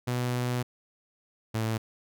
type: tone pair in turn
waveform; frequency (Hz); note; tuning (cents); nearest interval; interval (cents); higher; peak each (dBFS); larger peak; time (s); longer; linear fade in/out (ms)
sawtooth; 123.47 / 111.34; B2 / A2; 0 / +21; major second; 179; first; -23; neither; 0.07-0.63 / 1.54-1.78; first; 10
effects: none